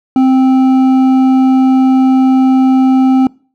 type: tone with hard clipping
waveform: sine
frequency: 261.6 Hz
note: C4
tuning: in tune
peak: -7 dBFS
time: 0.16-3.27 s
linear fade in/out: 2 ms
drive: 7 dB
effects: noise-tail reverb RT60 0.4 s tail -24 dB re dry